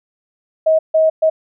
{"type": "tone bursts at uneven times", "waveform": "sine", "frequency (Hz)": 635, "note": "D#5", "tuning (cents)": 35, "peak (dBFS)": -9, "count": 3, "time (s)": [[0.66, 0.79], [0.94, 1.1], [1.22, 1.3]], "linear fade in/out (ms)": 10, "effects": []}